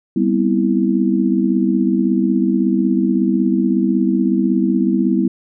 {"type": "chord", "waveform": "sine", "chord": "C major seventh", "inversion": "second", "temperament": "just", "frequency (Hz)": [196.22, 245.3, 261.6, 327], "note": ["G3", "B3", "C4", "E4"], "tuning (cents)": [2, -12, 0, -14], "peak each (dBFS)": [-17, -18, -22, -18], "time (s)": [0.16, 5.28], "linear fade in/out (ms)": 5, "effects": []}